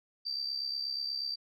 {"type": "tone with amplitude modulation", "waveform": "sine", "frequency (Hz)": 4672, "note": "D8", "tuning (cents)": -10, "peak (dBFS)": -29, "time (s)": [0.25, 1.36], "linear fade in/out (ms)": 20, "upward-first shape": "sine", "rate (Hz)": 68.3, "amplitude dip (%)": 70, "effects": ["tanh soft clip ceiling -25 dBFS"]}